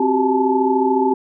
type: tone cluster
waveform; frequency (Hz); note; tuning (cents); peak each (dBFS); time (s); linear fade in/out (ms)
sine; 263.7 / 369.7 / 389.3 / 862 / 896; C4 / F#4 / G4 / A5 / A5; +14 / -1 / -12 / -36 / +31; -19 / -24 / -18 / -19 / -26; 0-1.14; 5
effects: none